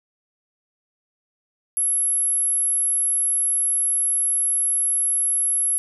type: tone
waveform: sine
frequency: 11175 Hz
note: F9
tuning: in tune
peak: -18 dBFS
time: 1.77-5.78 s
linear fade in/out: 0 ms
effects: none